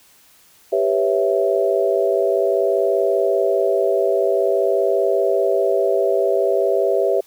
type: chord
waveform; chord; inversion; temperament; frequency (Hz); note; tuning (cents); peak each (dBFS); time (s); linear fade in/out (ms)
sine; C# half-diminished seventh; second; equal with one note detuned; 393.8 / 493.9 / 554.4 / 659.3; G4 / B4 / C#5 / E5; +8 / 0 / 0 / 0; -19 / -22 / -21 / -20; 0.72-7.21; 10
effects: white hiss -52 dBFS RMS until 7.26 s